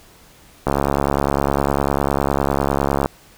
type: click train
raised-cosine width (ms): 1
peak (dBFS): -3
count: 168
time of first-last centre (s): 0.67-3.059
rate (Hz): 69.9
effects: pink hiss -48 dBFS RMS until 3.37 s